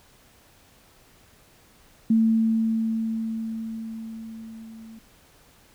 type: tone with level ramp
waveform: sine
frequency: 223.8 Hz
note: A3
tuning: 30 cents sharp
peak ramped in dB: -15 to -41 dBFS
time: 2.1-4.99 s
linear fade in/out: 5 ms
effects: pink hiss -56 dBFS RMS until 5.74 s